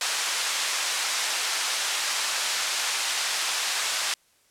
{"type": "band-pass noise", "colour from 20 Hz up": "white", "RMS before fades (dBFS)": -27, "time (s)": [0.01, 4.14], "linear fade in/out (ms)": 2, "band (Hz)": [820, 7000], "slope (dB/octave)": 12, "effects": ["white hiss -63 dBFS RMS until 4.5 s", "low-pass 11000 Hz 12 dB/octave"]}